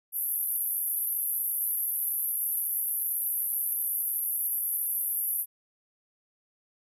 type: band-pass noise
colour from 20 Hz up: pink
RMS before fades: -30 dBFS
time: 0.12-5.46 s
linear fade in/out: 50 ms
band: 11000 to 13000 Hz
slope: 96 dB/octave
effects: none